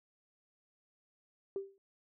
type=tone with exponential decay; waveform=sine; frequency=392 Hz; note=G4; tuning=in tune; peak=-31 dBFS; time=1.56-1.78 s; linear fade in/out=1 ms; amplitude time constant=47 ms; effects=tanh soft clip ceiling -27 dBFS